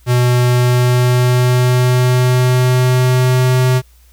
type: tone with pitch glide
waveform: square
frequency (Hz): 123.47 to 127.68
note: B2 to C3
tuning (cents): 0 to -42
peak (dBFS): -10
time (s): 0.06-3.82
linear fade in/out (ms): 50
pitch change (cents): +58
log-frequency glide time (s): 0.46-3.63
effects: added 60 Hz sine -44 dBFS peak until 4.12 s + white hiss -53 dBFS RMS until 4.12 s